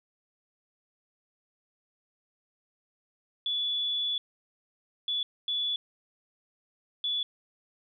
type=tone bursts at uneven times; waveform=sine; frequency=3435 Hz; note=A7; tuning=42 cents flat; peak=-27 dBFS; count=4; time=3.46-4.18 / 5.08-5.23 / 5.48-5.76 / 7.04-7.23 s; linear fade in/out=2 ms; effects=none